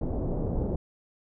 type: low-pass noise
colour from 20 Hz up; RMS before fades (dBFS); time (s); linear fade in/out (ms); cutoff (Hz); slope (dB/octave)
pink; -29; 0.01-0.76; 5; 610; 24
effects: none